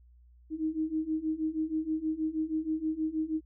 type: beating tone pair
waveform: sine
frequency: 311.1 / 317.4 Hz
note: D#4 / D#4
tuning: 0 / +35 cents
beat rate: 6.3 Hz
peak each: -33 / -31 dBFS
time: 0.5-3.41 s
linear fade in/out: 50 ms
effects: added 60 Hz sine -55 dBFS peak until 3.45 s